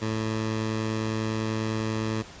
15% pulse tone, 110 Hz, A2, in tune, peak -20 dBFS, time 0.01-2.23 s, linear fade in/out 20 ms, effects pink hiss -45 dBFS RMS until 2.4 s + resampled to 16000 Hz

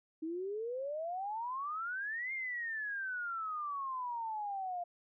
sine exponential two-way sweep, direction up then down, 311.1 to 2142 to 692 Hz, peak -36 dBFS, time 0.22-4.84 s, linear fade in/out 10 ms, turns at 2.33 s, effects none

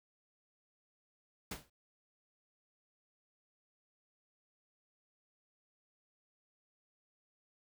pink noise with exponential decay, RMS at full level -38 dBFS, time 1.51-1.7 s, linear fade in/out 5 ms, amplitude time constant 40 ms, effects none

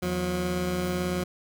20% pulse tone pair together, 81.1 / 180.23 Hz, E2 / F#3, -28 / -45 cents, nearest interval octave + major second, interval 1383 cents, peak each -29 / -22 dBFS, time 0.02-1.24 s, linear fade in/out 10 ms, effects none

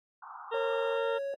pink band-pass noise, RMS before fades -46 dBFS, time 0.22-0.97 s, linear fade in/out 5 ms, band 770 to 1400 Hz, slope 96 dB/octave
harmonic tone, 460 Hz, A#4, 23 cents flat, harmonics 1 / 2 / 3 / 4 / 6 / 7 / 8, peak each -31 / -38 / -38 / -46 / -46 / -51 / -49 dBFS, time 0.51-1.19 s, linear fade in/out 20 ms
triangle tone with pitch glide, 546 to 554.3 Hz, C#5 to C#5, -26 to 0 cents, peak -30 dBFS, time 0.54-1.34 s, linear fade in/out 2 ms, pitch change +26 cents, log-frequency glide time 0.78-1.2 s
effects AAC 48 kbps

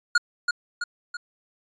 square tone with echo, 1434 Hz, F6, 45 cents sharp, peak -16 dBFS, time 0.15-0.18 s, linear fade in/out 5 ms, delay 330 ms, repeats 3, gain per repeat -5 dB, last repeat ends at 1.17 s, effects resampled to 16000 Hz

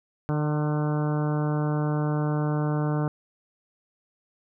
harmonic tone with a mistuned harmonic, 150 Hz, D3, 37 cents sharp, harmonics 1 / 2 / 3 / 4 / 5 / 6 / 7 / 8 / 9 / 10, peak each -24 / -30 / -34 / -36 / -38 / -40 / -41 / -42 / -43 / -44 dBFS, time 0.29-3.08 s, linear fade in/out 0 ms, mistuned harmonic 7, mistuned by +15 cents, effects none

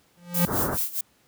square tone with exponential growth, 174.61 Hz, F3, in tune, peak -17 dBFS, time 0.17-0.45 s, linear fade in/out 0 ms, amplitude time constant 59 ms
violet noise with tremolo, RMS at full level -25 dBFS, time 0.34-1.01 s, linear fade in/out 5 ms, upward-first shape sine, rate 4.8 Hz, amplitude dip 85%
pink low-pass noise, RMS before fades -26 dBFS, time 0.46-0.78 s, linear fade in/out 50 ms, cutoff 1600 Hz, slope 48 dB/octave
effects pink hiss -62 dBFS RMS until 1.27 s + high-pass 80 Hz 12 dB/octave

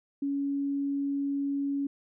sine tone, 280.1 Hz, C#4, 18 cents sharp, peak -27 dBFS, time 0.22-1.87 s, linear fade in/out 5 ms, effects none

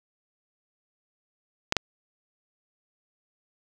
clicks, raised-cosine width 0.2 ms, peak -4 dBFS, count 2, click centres 1.724 / 1.767 s, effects none

